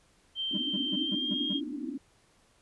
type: tone with pitch glide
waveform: sine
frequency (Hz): 3136 to 3233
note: G7 to G#7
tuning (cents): 0 to -47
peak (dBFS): -30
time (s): 0.35-1.61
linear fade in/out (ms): 50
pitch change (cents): +53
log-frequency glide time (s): 0.99-1.35
type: band-pass noise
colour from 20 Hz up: white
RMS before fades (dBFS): -36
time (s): 0.51-1.98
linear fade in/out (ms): 2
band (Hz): 240 to 320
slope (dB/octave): 96
type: tone bursts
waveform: triangle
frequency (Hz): 200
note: G3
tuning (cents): +35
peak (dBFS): -28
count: 6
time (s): 0.54-1.536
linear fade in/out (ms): 10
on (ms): 41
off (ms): 150
effects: pink hiss -65 dBFS RMS until 2.61 s + resampled to 24000 Hz